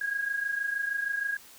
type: tone pair together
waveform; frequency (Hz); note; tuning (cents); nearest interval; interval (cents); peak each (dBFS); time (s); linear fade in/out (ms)
sine; 1618 / 1644.4; G#6 / G#6; -46 / -18; unison; 28; -34 / -29; 0.01-1.37; 5
effects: white hiss -52 dBFS RMS until 1.58 s